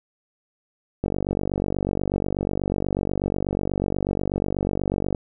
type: click train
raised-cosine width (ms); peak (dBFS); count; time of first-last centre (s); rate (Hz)
2; -10; 199; 1.04-5.148; 48.2
effects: none